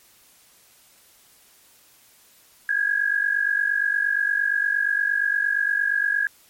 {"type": "tone pair together", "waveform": "sine", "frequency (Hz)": [1624, 1672.6], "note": ["G#6", "G#6"], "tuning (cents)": [-39, 12], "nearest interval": "minor second", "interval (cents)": 51, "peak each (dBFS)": -22, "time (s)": [2.69, 6.27], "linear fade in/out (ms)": 2, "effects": ["white hiss -55 dBFS RMS until 6.49 s", "MP3 64 kbps"]}